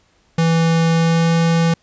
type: tone with pitch glide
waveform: square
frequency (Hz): 164.81 to 166.15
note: E3 to E3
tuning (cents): 0 to +14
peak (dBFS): -13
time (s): 0.38-1.74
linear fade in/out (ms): 5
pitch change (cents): +14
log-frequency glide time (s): 0.92-1.32
effects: pink hiss -58 dBFS RMS until 1.82 s + resampled to 16000 Hz